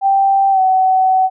sine tone with pitch glide, 783 to 753.7 Hz, G5 to F#5, -2 to +32 cents, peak -9 dBFS, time 0.01-1.3 s, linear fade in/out 50 ms, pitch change -66 cents, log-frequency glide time 0.51-0.6 s, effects none

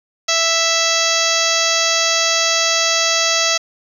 harmonic tone, 660 Hz, E5, 2 cents sharp, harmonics 1 / 2 / 3 / 4 / 5 / 6 / 7 / 8 / 9 / 10, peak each -23 / -23 / -23 / -23 / -23 / -23 / -23 / -23 / -23 / -23 dBFS, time 0.28-3.58 s, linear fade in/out 10 ms, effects 7-bit

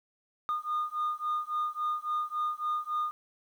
sine beating tone pair, 1220 / 1223.6 Hz, D#6 / D#6, -34 / -29 cents, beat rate 3.6 Hz, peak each -31 dBFS, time 0.49-3.11 s, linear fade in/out 0 ms, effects tanh soft clip ceiling -25 dBFS + 10-bit

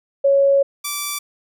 sine / 5% pulse tone pair in turn, 554.4 / 1163.6 Hz, C#5 / D6, 0 / -16 cents, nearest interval octave + minor second, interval 1284 cents, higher second, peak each -11 dBFS, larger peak neither, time 0.24-0.63 / 0.84-1.19 s, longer first, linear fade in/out 10 ms, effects none

